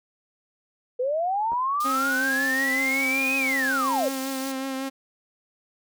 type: linear two-way sweep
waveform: sine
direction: up then down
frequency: 480.6 to 2534 to 480.6 Hz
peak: -22 dBFS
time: 0.99-4.09 s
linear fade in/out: 10 ms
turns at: 3.36 s
type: clicks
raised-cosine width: 1 ms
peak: -26 dBFS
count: 2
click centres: 1.52 / 1.532 s
type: high-pass noise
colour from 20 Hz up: pink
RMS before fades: -38 dBFS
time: 1.8-4.52 s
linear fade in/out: 5 ms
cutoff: 3700 Hz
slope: 24 dB/octave
type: tone with vibrato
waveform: sawtooth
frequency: 266.8 Hz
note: C4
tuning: 34 cents sharp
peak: -24 dBFS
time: 1.84-4.9 s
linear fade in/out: 20 ms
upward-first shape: triangle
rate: 5.4 Hz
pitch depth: 30 cents each way
effects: none